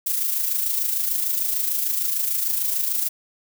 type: noise with amplitude modulation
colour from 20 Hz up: violet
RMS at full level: -21 dBFS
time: 0.06-3.09 s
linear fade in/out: 10 ms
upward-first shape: sine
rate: 26.7 Hz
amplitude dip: 50%
effects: none